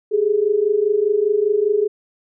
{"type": "tone pair together", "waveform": "sine", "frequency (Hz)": [399.1, 424.1], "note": ["G4", "G#4"], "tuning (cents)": [31, 36], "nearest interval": "minor second", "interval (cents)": 105, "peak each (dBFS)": [-19, -16], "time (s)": [0.11, 1.88], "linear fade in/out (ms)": 20, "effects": []}